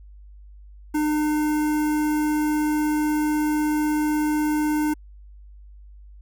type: tone with notch filter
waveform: square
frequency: 302.7 Hz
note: D#4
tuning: 48 cents flat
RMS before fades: -22 dBFS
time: 0.94-4.94 s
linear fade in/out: 10 ms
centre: 3800 Hz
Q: 0.66
effects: added 50 Hz sine -42 dBFS peak until 6.21 s